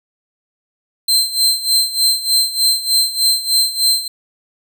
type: tone with tremolo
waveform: sawtooth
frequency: 4118 Hz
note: C8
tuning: 28 cents flat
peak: -7 dBFS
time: 1.08-4.08 s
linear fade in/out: 5 ms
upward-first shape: sine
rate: 3.3 Hz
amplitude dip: 80%
effects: none